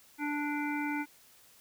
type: harmonic tone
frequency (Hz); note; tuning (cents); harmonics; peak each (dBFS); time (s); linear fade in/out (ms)
293.7; D4; 0; 1 / 3 / 5 / 7 / 8; -33 / -38 / -40 / -41 / -42; 0.18-1.06; 50
effects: white hiss -60 dBFS RMS until 1.6 s